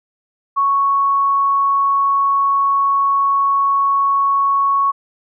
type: tone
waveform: sine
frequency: 1108.7 Hz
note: C#6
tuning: in tune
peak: -12 dBFS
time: 0.56-4.92 s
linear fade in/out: 20 ms
effects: none